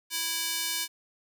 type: tone with high-pass filter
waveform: square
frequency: 330 Hz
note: E4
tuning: 2 cents sharp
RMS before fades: -31 dBFS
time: 0.1-0.88 s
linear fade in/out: 50 ms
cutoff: 3100 Hz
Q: 0.68
effects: none